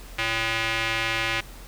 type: tone with band-pass filter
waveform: square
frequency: 113 Hz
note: A2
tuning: 47 cents sharp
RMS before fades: -26 dBFS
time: 0.18-1.41 s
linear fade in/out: 10 ms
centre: 2400 Hz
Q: 1.9
effects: added 43 Hz sine -41 dBFS peak until 1.67 s + pink hiss -46 dBFS RMS until 1.67 s